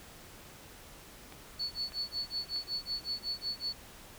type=clicks; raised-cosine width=0.3 ms; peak=-32 dBFS; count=3; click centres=1.324 / 1.921 / 2.561 s
type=tone with tremolo; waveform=sine; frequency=4435 Hz; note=C#8; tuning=in tune; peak=-31 dBFS; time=1.59-3.73 s; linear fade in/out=10 ms; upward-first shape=sine; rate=5.4 Hz; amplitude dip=100%
effects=pink hiss -52 dBFS RMS until 4.18 s